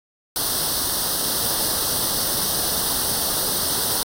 white noise with comb filter, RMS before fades -22 dBFS, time 0.36-4.03 s, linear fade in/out 0 ms, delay 0.21 ms, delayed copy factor +0.85, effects AAC 64 kbps

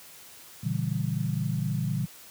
sine chord, A# diminished seventh, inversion none, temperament equal with one note detuned, 116.54 / 140.85 / 164.81 / 196 Hz, A#2 / C#3 / E3 / G3, 0 / +28 / 0 / 0 cents, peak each -31 / -30 / -31 / -34 dBFS, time 0.63-2.06 s, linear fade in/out 10 ms, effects white hiss -49 dBFS RMS until 2.3 s + high-pass 60 Hz 12 dB/octave

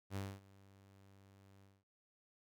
sawtooth tone with ADSR envelope, 98 Hz, G2, in tune, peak -35 dBFS, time 0.1-1.84 s, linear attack 61 ms, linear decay 240 ms, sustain -23 dB, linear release 210 ms, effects none

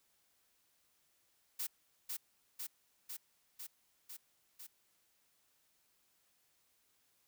blue noise with echo, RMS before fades -39 dBFS, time 1.59-1.67 s, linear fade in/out 10 ms, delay 500 ms, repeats 6, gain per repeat -2 dB, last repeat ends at 4.67 s, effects white hiss -75 dBFS RMS until 7.27 s

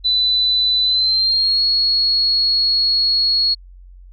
sine tone with pitch glide, 3994 to 4330 Hz, B7 to C#8, +19 to -41 cents, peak -13 dBFS, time 0.04-3.55 s, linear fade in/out 20 ms, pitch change +140 cents, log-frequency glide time 0.83-1.62 s, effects added 45 Hz sine -38 dBFS peak until 4.12 s

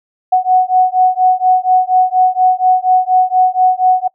sine beating tone pair, 738 / 742.2 Hz, F#5 / F#5, -5 / +5 cents, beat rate 4.2 Hz, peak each -11 dBFS, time 0.32-4.08 s, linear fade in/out 10 ms, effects noise-tail reverb RT60 0.1 s tail -23 dB re dry

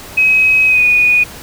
sine tone with pitch glide, 2542 to 2468 Hz, D#7 to D#7, +36 to -15 cents, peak -7 dBFS, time 0.17-1.24 s, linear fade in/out 10 ms, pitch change -51 cents, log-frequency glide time 0.67-0.84 s, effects pink hiss -32 dBFS RMS until 1.42 s

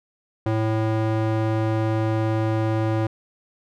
square tone with band-pass filter, 110.3 Hz, A2, 5 cents sharp, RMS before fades -22 dBFS, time 0.46-3.07 s, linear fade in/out 5 ms, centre 430 Hz, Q 0.53, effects none

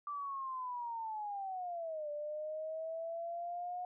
sine linear two-way sweep, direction down then up, 1174.7 to 587 to 724 Hz, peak -38 dBFS, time 0.07-3.85 s, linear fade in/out 2 ms, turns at 2.1 s, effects none

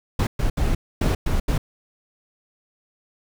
brown noise bursts at uneven times, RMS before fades -20 dBFS, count 6, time 0.19-0.27 / 0.39-0.5 / 0.57-0.75 / 1.01-1.15 / 1.26-1.4 / 1.48-1.58 s, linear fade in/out 5 ms, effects none

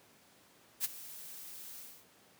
blue noise with ADSR envelope, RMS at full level -31 dBFS, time 0.8-2.06 s, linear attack 46 ms, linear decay 20 ms, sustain -17 dB, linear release 270 ms, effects pink hiss -63 dBFS RMS until 2.39 s + high-pass 150 Hz 12 dB/octave

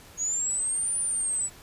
sine linear two-way sweep, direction up then down, 6590 to 9460 to 7780 Hz, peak -25 dBFS, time 0.17-1.5 s, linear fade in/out 50 ms, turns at 0.98 s, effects pink hiss -50 dBFS RMS until 1.62 s + resampled to 32000 Hz

